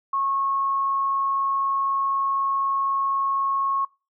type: tone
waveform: sine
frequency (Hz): 1094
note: C#6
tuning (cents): -23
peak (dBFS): -21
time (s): 0.13-3.85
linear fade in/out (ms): 5
effects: noise-tail reverb RT60 0.3 s tail -23 dB re dry